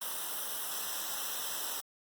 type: noise with comb filter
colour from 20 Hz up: white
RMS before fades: -37 dBFS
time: 0.01-1.81 s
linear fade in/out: 10 ms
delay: 0.44 ms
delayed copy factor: -0.9
effects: Opus 32 kbps